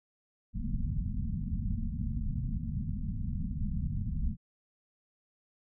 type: low-pass noise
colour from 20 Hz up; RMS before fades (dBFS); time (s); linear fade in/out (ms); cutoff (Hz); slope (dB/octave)
pink; -33; 0.53-4.37; 50; 240; 96
effects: none